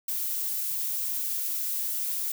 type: noise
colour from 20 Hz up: violet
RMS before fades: -30 dBFS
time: 0.08-2.32 s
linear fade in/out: 5 ms
effects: none